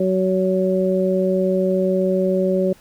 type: harmonic tone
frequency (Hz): 187.3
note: F#3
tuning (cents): +21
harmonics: 1 / 2 / 3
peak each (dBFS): -20 / -20 / -20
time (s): 0-2.73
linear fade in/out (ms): 5
effects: pink hiss -51 dBFS RMS until 2.8 s